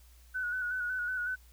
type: tone with vibrato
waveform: sine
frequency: 1480 Hz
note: F#6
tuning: in tune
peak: -31 dBFS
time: 0.34-1.36 s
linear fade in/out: 20 ms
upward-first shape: square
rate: 5.4 Hz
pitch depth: 34 cents each way
effects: added 60 Hz sine -55 dBFS peak until 1.52 s + white hiss -64 dBFS RMS until 1.52 s